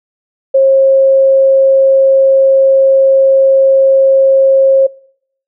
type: tone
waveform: sine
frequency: 538 Hz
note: C5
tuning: 48 cents sharp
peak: -4 dBFS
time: 0.54-4.87 s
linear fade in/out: 10 ms
effects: noise-tail reverb RT60 0.7 s tail -26 dB re dry